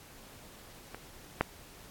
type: clicks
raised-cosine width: 0.5 ms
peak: -27 / -10 dBFS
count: 2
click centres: 0.946 / 1.41 s
effects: pink hiss -53 dBFS RMS until 1.9 s + AAC 64 kbps